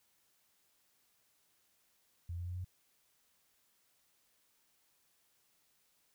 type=tone with pitch steps; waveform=sine; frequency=86 / 87.66 / 89.34 / 91.06 Hz; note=F2 / F2 / F2 / F#2; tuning=-26 / +7 / +40 / -27 cents; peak=-38 dBFS; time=2.29-2.646 s; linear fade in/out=5 ms; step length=89 ms; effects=white hiss -74 dBFS RMS until 6.14 s